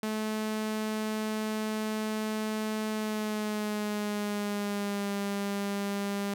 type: tone with pitch glide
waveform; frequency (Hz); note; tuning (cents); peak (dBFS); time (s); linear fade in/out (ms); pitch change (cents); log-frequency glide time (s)
sawtooth; 216.3 to 200.7; A3 to G3; -29 to +41; -26; 0.03-6.34; 2; -130; 2.91-5.13
effects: none